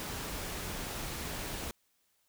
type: noise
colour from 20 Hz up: pink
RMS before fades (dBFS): -39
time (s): 0-1.71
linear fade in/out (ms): 0
effects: white hiss -74 dBFS RMS until 2.28 s